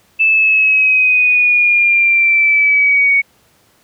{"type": "exponential sweep", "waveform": "sine", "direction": "down", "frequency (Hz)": [2637, 2227], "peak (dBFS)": -8, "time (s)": [0.19, 3.22], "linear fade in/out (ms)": 20, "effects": ["pink hiss -53 dBFS RMS until 3.83 s", "high-pass 80 Hz 12 dB/octave"]}